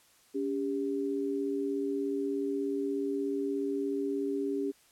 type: tone pair together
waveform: sine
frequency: 281.9 / 398.6 Hz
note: C#4 / G4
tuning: +29 / +29 cents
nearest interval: tritone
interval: 600 cents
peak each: -32 / -32 dBFS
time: 0.34-4.72 s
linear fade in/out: 20 ms
effects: white hiss -63 dBFS RMS until 4.91 s + low-pass 12000 Hz 12 dB/octave